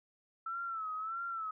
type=tone with vibrato; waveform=sine; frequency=1320 Hz; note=E6; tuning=2 cents sharp; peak=-36 dBFS; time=0.46-1.51 s; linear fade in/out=5 ms; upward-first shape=sine; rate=1.6 Hz; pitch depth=80 cents each way; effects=none